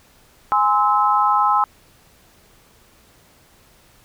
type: chord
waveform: sine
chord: Ab augmented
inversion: none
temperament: just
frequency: 830.6 / 1038.3 / 1297.8 Hz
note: Ab5 / C6 / E6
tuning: 0 / -14 / -27 cents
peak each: -18 dBFS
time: 0.52-1.64 s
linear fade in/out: 0 ms
effects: pink hiss -53 dBFS RMS until 4.04 s